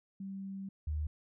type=tone pair in turn; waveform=sine; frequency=194.3 / 75.98 Hz; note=G3 / D#2; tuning=-15 / -41 cents; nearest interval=octave + major third; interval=1626 cents; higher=first; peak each=-39 / -32 dBFS; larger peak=second; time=0.2-0.69 / 0.87-1.07 s; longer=first; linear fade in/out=5 ms; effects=none